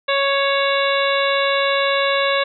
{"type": "harmonic tone with a mistuned harmonic", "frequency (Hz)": 554.4, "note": "C#5", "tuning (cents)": 0, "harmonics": [1, 2, 3, 4, 5, 6, 7], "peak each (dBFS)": [-19, -22, -24, -25, -26, -27, -27], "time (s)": [0.08, 2.44], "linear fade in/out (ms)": 10, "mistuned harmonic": 6, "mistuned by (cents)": 83, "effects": []}